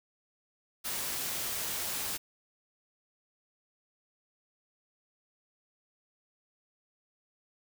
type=noise; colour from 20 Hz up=white; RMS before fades=-35 dBFS; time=0.84-2.18 s; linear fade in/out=20 ms; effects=none